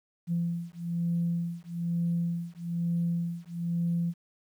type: beating tone pair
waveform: sine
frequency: 170 / 171.1 Hz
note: F3 / F3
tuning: -46 / -35 cents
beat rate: 1.1 Hz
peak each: -30 dBFS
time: 0.27-4.14 s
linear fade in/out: 50 ms
effects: tanh soft clip ceiling -20 dBFS + 10-bit